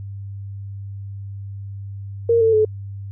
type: tone with pitch steps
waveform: sine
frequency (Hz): 464.4 / 447.5 / 431.3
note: A#4 / A4 / A4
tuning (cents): -7 / +29 / -35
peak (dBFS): -12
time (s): 2.29-2.65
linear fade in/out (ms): 5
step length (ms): 120
effects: added 99 Hz sine -29 dBFS peak until 3.11 s